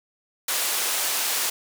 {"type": "band-pass noise", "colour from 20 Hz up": "white", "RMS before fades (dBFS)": -25, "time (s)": [0.48, 1.5], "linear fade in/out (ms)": 5, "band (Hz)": [450, 14000], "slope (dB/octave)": 12, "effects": []}